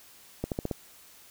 accelerating click train, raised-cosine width 2 ms, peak -16 dBFS, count 5, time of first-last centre 0.44-0.712 s, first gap 78 ms, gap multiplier 0.91, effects white hiss -54 dBFS RMS until 1.3 s

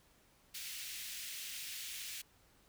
pink high-pass noise, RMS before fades -45 dBFS, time 0.54-2.22 s, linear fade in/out 10 ms, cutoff 2200 Hz, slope 24 dB/octave, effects pink hiss -68 dBFS RMS until 2.68 s

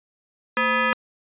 sine tone with frequency modulation, 226.5 Hz, A#3, 50 cents flat, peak -18 dBFS, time 0.57-0.93 s, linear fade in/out 0 ms, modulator 744 Hz, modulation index 3, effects resampled to 8000 Hz

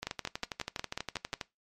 two click trains, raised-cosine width 0.2 ms, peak -16 / -17 dBFS, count 8 / 18, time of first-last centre 0.07-1.338 / 0.03-1.412 s, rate 5.52 / 12.3 Hz, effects noise-tail reverb RT60 0.2 s tail -20 dB re dry + MP3 64 kbps

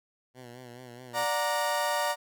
10% pulse tone with vibrato, 123.47 Hz, B2, in tune, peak -36 dBFS, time 0.34-1.27 s, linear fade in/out 50 ms, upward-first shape sine, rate 4.7 Hz, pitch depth 65 cents each way
30% pulse chord, D augmented, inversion none, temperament equal with one note detuned, 587.3 / 726.4 / 932.3 Hz, D5 / F#5 / A#5, 0 / -32 / 0 cents, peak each -28 / -31 / -27 dBFS, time 1.13-2.16 s, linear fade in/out 50 ms
effects none

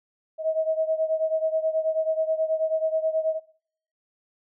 sine beating tone pair, 634 / 643.3 Hz, D#5 / E5, +32 / -42 cents, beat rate 9.3 Hz, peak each -24 / -27 dBFS, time 0.38-3.4 s, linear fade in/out 50 ms, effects noise-tail reverb RT60 0.6 s tail -22 dB re dry

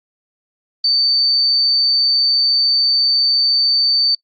sine tone, 4567 Hz, D8, 49 cents flat, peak -12 dBFS, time 0.84-4.15 s, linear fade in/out 5 ms, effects noise-tail reverb RT60 0.1 s tail -22 dB re dry + Opus 32 kbps

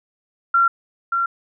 sine tone with echo, 1371 Hz, F6, 32 cents flat, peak -12 dBFS, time 0.54-0.68 s, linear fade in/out 5 ms, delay 580 ms, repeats 1, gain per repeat -5 dB, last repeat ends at 1.26 s, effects none

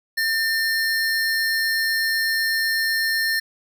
square tone pair together, 1800 / 4236 Hz, A6 / C8, +39 / +21 cents, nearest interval octave + minor third, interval 1482 cents, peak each -21 / -27 dBFS, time 0.17-3.4 s, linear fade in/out 10 ms, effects none

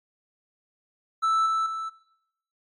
triangle tone with level steps, 1318.5 Hz, E6, in tune, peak -18 / -21 / -28 dBFS, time 1.22-1.9 s, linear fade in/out 20 ms, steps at 1.46 / 1.66 s, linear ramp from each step 2 ms, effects noise-tail reverb RT60 0.8 s tail -19 dB re dry + MP3 48 kbps

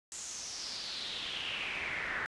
brown noise with band-pass filter sweep, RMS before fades -39 dBFS, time 0.12-2.26 s, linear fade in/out 0 ms, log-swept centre 7400 to 1700 Hz, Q 4.8, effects resampled to 24000 Hz

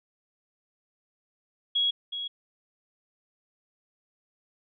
sine tone with echo, 3322 Hz, G#7, in tune, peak -22 dBFS, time 1.75-1.91 s, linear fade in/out 10 ms, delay 370 ms, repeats 1, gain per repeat -9 dB, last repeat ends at 2.28 s, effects none

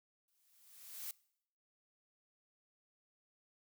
blue noise with exponential growth, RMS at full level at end -42 dBFS, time 0.28-1.11 s, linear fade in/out 2 ms, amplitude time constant 180 ms, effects noise-tail reverb RT60 0.7 s tail -23 dB re dry

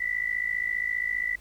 sine tone with amplitude modulation, 1975.5 Hz, B6, in tune, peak -22 dBFS, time 0-1.36 s, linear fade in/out 10 ms, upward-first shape sine, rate 55 Hz, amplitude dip 85%, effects added 50 Hz sine -53 dBFS peak until 1.4 s + pink hiss -56 dBFS RMS until 1.4 s

